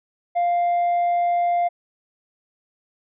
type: tone with tanh clipping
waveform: sine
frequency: 698.5 Hz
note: F5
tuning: in tune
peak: -18 dBFS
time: 0.35-1.69 s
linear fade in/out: 20 ms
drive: 2 dB
effects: none